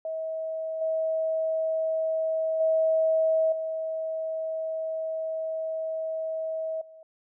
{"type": "tone with level steps", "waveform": "sine", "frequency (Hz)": 641, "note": "E5", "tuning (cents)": -49, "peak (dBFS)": [-29, -24, -20, -28, -46], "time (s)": [0.05, 7.03], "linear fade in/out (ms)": 2, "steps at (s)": [0.81, 2.6, 3.52, 6.81], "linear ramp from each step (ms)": 5, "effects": []}